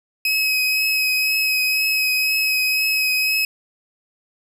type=tone with vibrato; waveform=30% pulse; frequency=2547 Hz; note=D#7; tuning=40 cents sharp; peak=-14 dBFS; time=0.25-3.45 s; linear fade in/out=2 ms; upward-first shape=triangle; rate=2 Hz; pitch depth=20 cents each way; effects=none